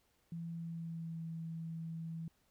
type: tone with pitch glide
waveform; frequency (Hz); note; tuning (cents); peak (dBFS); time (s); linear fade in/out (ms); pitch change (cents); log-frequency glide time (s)
sine; 167.3 to 163.67; E3 to E3; +26 to -12; -40; 0.32-2.28; 2; -38; 0.51-1.24
effects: pink hiss -75 dBFS RMS until 2.5 s